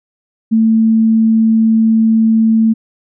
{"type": "tone", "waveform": "sine", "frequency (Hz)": 223, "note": "A3", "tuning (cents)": 23, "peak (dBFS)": -7, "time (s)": [0.51, 2.74], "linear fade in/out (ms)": 20, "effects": []}